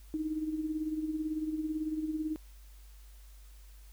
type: tone with tremolo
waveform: sine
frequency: 311.1 Hz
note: D#4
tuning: in tune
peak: -29 dBFS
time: 0.14-2.36 s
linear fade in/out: 0 ms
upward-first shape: sine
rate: 18 Hz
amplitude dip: 60%
effects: added 50 Hz sine -50 dBFS peak until 3.92 s + white hiss -63 dBFS RMS until 3.92 s